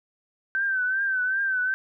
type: tone with vibrato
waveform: sine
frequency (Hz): 1543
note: G6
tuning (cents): -28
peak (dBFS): -22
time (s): 0.55-1.74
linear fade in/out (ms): 0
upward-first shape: triangle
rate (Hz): 2.6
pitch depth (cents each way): 77
effects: none